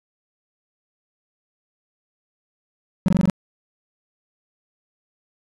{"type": "tone bursts", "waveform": "triangle", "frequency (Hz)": 186.4, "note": "F#3", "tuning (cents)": 13, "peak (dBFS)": -11, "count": 6, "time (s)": [3.06, 3.298], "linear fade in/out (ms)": 0, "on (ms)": 23, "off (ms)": 20, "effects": ["resampled to 24000 Hz"]}